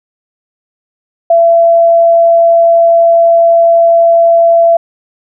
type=tone; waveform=sine; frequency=673 Hz; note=E5; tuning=36 cents sharp; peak=-3 dBFS; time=1.3-4.77 s; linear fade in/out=5 ms; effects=none